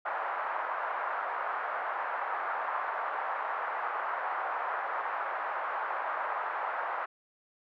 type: band-pass noise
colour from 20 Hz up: pink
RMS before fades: -34 dBFS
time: 0.05-7.06 s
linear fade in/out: 10 ms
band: 730 to 1500 Hz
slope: 24 dB/octave
effects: none